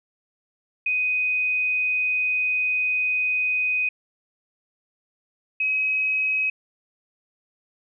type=tone pair in turn; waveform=sine; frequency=2500 / 2542 Hz; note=D#7 / D#7; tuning=+8 / +36 cents; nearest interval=unison; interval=28 cents; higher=second; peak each=-20 dBFS; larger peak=neither; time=0.86-3.89 / 5.6-6.5 s; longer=first; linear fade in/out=5 ms; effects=none